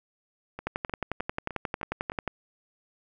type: two click trains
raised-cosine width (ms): 0.5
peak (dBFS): -22 / -14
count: 6 / 19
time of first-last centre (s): 0.59-2.119 / 0.67-2.277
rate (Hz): 3.27 / 11.2
effects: none